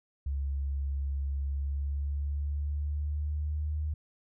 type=tone with pitch glide; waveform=sine; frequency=69.3 to 76.01 Hz; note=C#2 to D#2; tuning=0 to -40 cents; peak=-29 dBFS; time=0.26-3.94 s; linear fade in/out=5 ms; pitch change=+160 cents; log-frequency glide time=1.43-3.78 s; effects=none